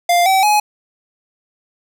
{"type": "tone with pitch steps", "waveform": "square", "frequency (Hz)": [698.5, 766.1, 840.3], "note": ["F5", "G5", "G#5"], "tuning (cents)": [0, -40, 20], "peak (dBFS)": -11, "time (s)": [0.09, 0.6], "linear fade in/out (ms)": 5, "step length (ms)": 170, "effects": []}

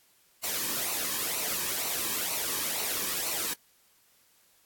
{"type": "noise with flanger", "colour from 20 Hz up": "white", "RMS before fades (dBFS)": -31, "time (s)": [0.43, 3.54], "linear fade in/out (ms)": 10, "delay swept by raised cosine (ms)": [0.59, 1.46], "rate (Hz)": 2.1, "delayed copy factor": -0.6, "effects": ["white hiss -64 dBFS RMS until 4.65 s", "AAC 64 kbps"]}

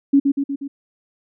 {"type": "tone with echo", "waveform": "sine", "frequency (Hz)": 278.7, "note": "C#4", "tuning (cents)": 9, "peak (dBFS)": -9, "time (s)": [0.13, 0.2], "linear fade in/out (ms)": 10, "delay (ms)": 120, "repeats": 4, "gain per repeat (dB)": -4, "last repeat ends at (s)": 0.68, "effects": []}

